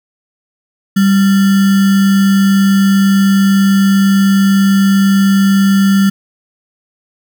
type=tone with sample-and-hold; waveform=sine; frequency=196 Hz; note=G3; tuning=in tune; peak=-6 dBFS; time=0.96-6.1 s; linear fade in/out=10 ms; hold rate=1575 Hz; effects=none